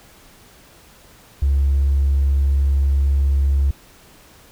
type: tone with hard clipping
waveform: sine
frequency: 69.3 Hz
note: C#2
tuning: in tune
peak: -14 dBFS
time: 1.42-3.71 s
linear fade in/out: 5 ms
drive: 1 dB
effects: pink hiss -48 dBFS RMS until 4.51 s